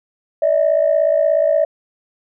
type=tone pair together; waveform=sine; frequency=583.2 / 640 Hz; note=D5 / D#5; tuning=-12 / +49 cents; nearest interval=major second; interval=161 cents; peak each=-14 dBFS; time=0.42-1.65 s; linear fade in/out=5 ms; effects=tanh soft clip ceiling -6 dBFS